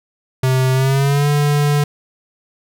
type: tone with pitch glide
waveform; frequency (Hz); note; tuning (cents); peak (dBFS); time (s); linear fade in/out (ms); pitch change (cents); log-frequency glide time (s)
square; 130.1 to 146.03; C3 to D3; -9 to -9; -13; 0.43-1.84; 5; +200; 0.73-1.28
effects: none